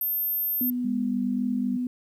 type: tone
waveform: sine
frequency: 13290 Hz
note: G#9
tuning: in tune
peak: -24 dBFS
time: 0.01-0.7 s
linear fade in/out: 2 ms
type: tone with pitch glide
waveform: sine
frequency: 246.9 to 248.6 Hz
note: B3 to B3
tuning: 0 to +12 cents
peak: -25 dBFS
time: 0.61-1.87 s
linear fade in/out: 2 ms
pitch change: +12 cents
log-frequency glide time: 1.16-1.62 s
type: tone with vibrato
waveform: sine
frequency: 201.6 Hz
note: G3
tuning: 49 cents sharp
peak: -28 dBFS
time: 0.84-1.77 s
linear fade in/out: 10 ms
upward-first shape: triangle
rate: 1.9 Hz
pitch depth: 46 cents each way
effects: 10-bit